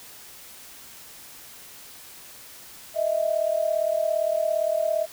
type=tone pair together; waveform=sine; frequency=621.8 / 659.3 Hz; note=D#5 / E5; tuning=-1 / 0 cents; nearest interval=minor second; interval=101 cents; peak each=-24 dBFS; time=2.94-5.07 s; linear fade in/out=50 ms; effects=white hiss -45 dBFS RMS until 5.12 s